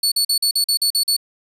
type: tone bursts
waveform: sawtooth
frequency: 4435 Hz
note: C#8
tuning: in tune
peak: -12 dBFS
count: 9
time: 0.03-1.166 s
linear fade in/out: 5 ms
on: 88 ms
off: 43 ms
effects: resampled to 32000 Hz